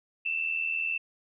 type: tone pair together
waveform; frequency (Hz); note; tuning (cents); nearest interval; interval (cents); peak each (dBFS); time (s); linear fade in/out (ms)
sine; 2637 / 2717; E7 / F7; 0 / -48; minor second; 52; -29 / -32; 0.25-0.98; 10
effects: none